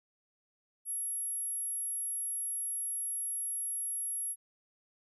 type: tone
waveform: sine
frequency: 11220 Hz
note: F9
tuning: 7 cents sharp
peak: -33 dBFS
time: 0.85-4.36 s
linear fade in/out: 50 ms
effects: none